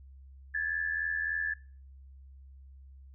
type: tone pair together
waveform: sine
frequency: 1661.2 / 1744.7 Hz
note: G#6 / A6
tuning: 0 / -15 cents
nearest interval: minor second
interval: 85 cents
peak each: -34 / -31 dBFS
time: 0.54-1.54 s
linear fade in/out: 10 ms
effects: noise-tail reverb RT60 0.4 s tail -20 dB re dry + added 67 Hz sine -49 dBFS peak until 3.14 s